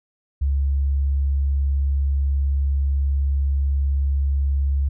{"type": "tone", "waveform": "sine", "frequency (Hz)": 69.3, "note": "C#2", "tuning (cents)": 0, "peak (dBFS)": -17, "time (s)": [0.41, 4.89], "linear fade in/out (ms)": 10, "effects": []}